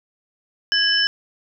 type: tone cluster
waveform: sine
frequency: 1653 / 2999 / 5290 Hz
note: G#6 / F#7 / E8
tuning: -9 / +23 / +5 cents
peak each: -20 dBFS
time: 0.72-1.07 s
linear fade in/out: 0 ms
effects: none